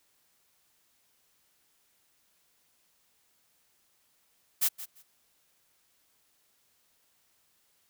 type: noise with echo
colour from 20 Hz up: blue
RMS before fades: -25 dBFS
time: 4.61-4.69 s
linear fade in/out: 20 ms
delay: 170 ms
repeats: 2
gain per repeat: -15 dB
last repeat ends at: 5.03 s
effects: white hiss -70 dBFS RMS until 7.89 s